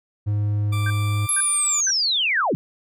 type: tone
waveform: triangle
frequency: 103.83 Hz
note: G#2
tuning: in tune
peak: -17 dBFS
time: 0.26-1.27 s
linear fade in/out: 20 ms
type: tone with pitch glide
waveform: 20% pulse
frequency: 1174.7 to 1188.3 Hz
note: D6 to D6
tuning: 0 to +20 cents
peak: -25 dBFS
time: 0.72-1.81 s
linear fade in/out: 10 ms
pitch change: +20 cents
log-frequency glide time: 1.11-1.39 s
type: tone bursts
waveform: sine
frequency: 1568 Hz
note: G6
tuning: in tune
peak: -24 dBFS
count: 4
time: 0.86-2.412 s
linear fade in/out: 5 ms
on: 43 ms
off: 460 ms
type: linear sweep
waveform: sine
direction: down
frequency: 11175 to 111.1 Hz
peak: -18 dBFS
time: 1.29-2.55 s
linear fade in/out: 0 ms
effects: none